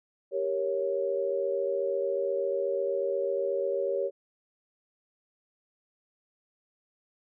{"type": "chord", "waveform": "sine", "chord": "G diminished", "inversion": "none", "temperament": "equal", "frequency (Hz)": [392, 466.2, 554.4], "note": ["G4", "Bb4", "Db5"], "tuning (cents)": [0, 0, 0], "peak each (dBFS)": [-31, -33, -29], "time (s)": [0.31, 4.11], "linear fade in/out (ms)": 50, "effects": []}